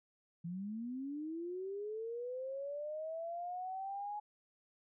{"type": "linear sweep", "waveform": "sine", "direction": "up", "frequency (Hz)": [164.3, 840], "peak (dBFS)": -39, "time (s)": [0.44, 4.2], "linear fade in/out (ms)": 10, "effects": []}